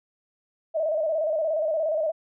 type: tone with vibrato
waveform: sine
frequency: 628 Hz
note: D#5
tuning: 16 cents sharp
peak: -22 dBFS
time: 0.74-2.12 s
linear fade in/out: 20 ms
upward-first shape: square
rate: 17 Hz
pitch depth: 65 cents each way
effects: none